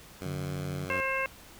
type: tone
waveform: 10% pulse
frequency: 92.5 Hz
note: F#2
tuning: in tune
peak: -28 dBFS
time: 0.21-1.01 s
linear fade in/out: 5 ms
type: tone with vibrato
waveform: sine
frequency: 146.6 Hz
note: D3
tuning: 3 cents flat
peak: -34 dBFS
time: 0.25-0.86 s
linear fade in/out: 10 ms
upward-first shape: triangle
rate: 9 Hz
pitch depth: 26 cents each way
type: harmonic tone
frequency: 533 Hz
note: C5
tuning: 32 cents sharp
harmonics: 1 / 2 / 3 / 4 / 5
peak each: -34 / -34 / -34 / -34 / -34 dBFS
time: 0.9-1.26 s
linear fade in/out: 0 ms
effects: pink hiss -51 dBFS RMS until 1.59 s